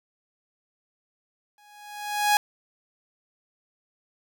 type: tone with exponential growth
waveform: sawtooth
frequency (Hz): 830.6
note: G#5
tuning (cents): 0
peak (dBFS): -12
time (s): 1.58-2.37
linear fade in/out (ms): 1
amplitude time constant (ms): 170
effects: none